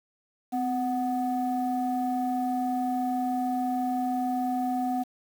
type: tone pair together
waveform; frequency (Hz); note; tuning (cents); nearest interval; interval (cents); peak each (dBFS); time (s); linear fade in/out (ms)
sine; 255.4 / 740; C4 / F#5; -42 / 0; octave + tritone; 1842; -27; 0.52-5.04; 20
effects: tanh soft clip ceiling -19 dBFS + 8-bit